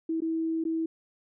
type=tone with dropouts; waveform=sine; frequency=324.7 Hz; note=E4; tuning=26 cents flat; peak=-26 dBFS; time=0.09-0.86 s; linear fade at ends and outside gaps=5 ms; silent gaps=0.205-0.219 / 0.64-0.651 s; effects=none